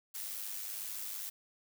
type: noise with amplitude modulation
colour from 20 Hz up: blue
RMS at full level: -39 dBFS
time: 0.14-1.3 s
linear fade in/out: 10 ms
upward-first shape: sine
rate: 102 Hz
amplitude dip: 50%
effects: none